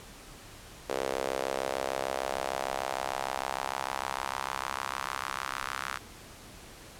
sawtooth tone with high-pass filter sweep, 66.6 Hz, C2, 31 cents sharp, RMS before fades -34 dBFS, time 0.89-5.98 s, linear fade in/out 10 ms, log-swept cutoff 480 to 1300 Hz, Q 2.5, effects pink hiss -49 dBFS RMS until 6.99 s + low-pass 12000 Hz 12 dB/octave

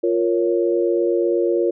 sine chord, Bb minor, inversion second, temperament equal, 349.2 / 466.2 / 554.4 Hz, F4 / Bb4 / Db5, 0 / 0 / 0 cents, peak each -18 / -21 / -23 dBFS, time 0.03-1.71 s, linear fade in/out 10 ms, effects none

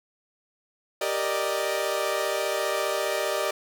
sawtooth chord, Eb major seventh, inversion first, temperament equal, 392 / 466.2 / 587.3 / 622.3 Hz, G4 / Bb4 / D5 / Eb5, 0 / 0 / 0 / 0 cents, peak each -28 / -29 / -25 / -26 dBFS, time 1.01-3.51 s, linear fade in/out 5 ms, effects none

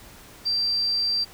sine tone, 4700 Hz, D8, 1 cent sharp, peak -21 dBFS, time 0.45-1.25 s, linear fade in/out 20 ms, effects pink hiss -47 dBFS RMS until 1.33 s

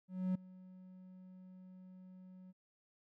triangle tone with ADSR envelope, 185 Hz, F#3, in tune, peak -29 dBFS, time 0.08-2.53 s, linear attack 270 ms, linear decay 6 ms, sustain -22 dB, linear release 31 ms, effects none

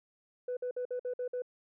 sine tone bursts, 496.6 Hz, B4, 9 cents sharp, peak -31 dBFS, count 7, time 0.48-1.421 s, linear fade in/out 5 ms, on 89 ms, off 53 ms, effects tanh soft clip ceiling -30 dBFS

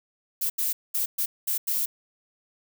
violet noise bursts at uneven times, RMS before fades -26 dBFS, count 6, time 0.41-0.5 / 0.58-0.73 / 0.94-1.06 / 1.18-1.26 / 1.47-1.58 / 1.67-1.86 s, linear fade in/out 10 ms, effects none

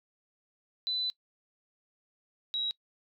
sine tone pair in turn, 4000 / 3856 Hz, B7 / B7, +21 / -42 cents, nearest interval minor second, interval 63 cents, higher first, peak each -29 / -29 dBFS, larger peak neither, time 0.87-1.1 / 2.54-2.71 s, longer first, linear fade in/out 0 ms, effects noise-tail reverb RT60 0.1 s tail -22 dB re dry

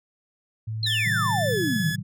sine tone, 110 Hz, A2, in tune, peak -27 dBFS, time 0.67-1.56 s, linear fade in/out 10 ms
sine exponential sweep, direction down, 4300 to 138.59 Hz, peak -23 dBFS, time 0.83-1.91 s, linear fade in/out 2 ms
sawtooth tone with pitch glide, 1763 to 1703.9 Hz, A6 to G#6, +3 to +44 cents, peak -24 dBFS, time 0.86-1.96 s, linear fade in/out 10 ms, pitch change -59 cents, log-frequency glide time 1.45-1.6 s
sine chord, A diminished seventh, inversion none, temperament just, 110 / 132 / 158.4 / 190.08 Hz, A2 / C3 / Eb3 / Gb3, 0 / +16 / +31 / +47 cents, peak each -33 dBFS, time 1.04-2.03 s, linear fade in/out 20 ms
effects none

